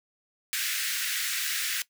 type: high-pass noise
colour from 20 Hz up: pink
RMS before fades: -30 dBFS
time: 0.53-1.82 s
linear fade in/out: 0 ms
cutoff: 1500 Hz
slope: 48 dB/octave
effects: noise-tail reverb RT60 0.1 s tail -18 dB re dry